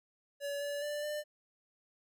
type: tone with pitch steps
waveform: square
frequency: 569 / 575 / 589 / 597 Hz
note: C#5 / D5 / D5 / D5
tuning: +45 / -37 / +5 / +28 cents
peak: -36 dBFS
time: 0.4-1.24 s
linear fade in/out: 50 ms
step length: 210 ms
effects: none